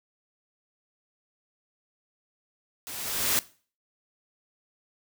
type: noise with level ramp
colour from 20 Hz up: white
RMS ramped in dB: -39 to -23 dBFS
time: 2.87-3.39 s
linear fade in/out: 0 ms
effects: noise-tail reverb RT60 0.4 s tail -19 dB re dry